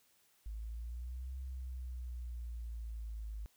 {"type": "linear two-way sweep", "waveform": "sine", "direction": "up then down", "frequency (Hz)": [52.5, 65.6, 52.5], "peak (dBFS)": -40, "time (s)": [0.46, 3.46], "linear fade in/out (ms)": 0, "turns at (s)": 1.37, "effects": ["white hiss -71 dBFS RMS until 3.56 s"]}